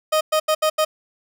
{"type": "tone bursts at uneven times", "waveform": "30% pulse", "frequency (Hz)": 622.3, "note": "D#5", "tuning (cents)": 0, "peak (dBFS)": -13, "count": 5, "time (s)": [[0.12, 0.21], [0.32, 0.4], [0.48, 0.55], [0.62, 0.7], [0.78, 0.85]], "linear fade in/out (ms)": 10, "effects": []}